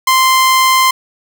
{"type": "tone", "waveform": "sawtooth", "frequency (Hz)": 1043, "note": "C6", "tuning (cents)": -6, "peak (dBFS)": -4, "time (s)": [0.07, 0.91], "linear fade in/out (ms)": 5, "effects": []}